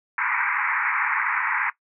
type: band-pass noise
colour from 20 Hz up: white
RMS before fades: -24 dBFS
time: 0.18-1.7 s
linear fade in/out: 2 ms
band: 860 to 2300 Hz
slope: 96 dB/octave
effects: noise-tail reverb RT60 0.1 s tail -17 dB re dry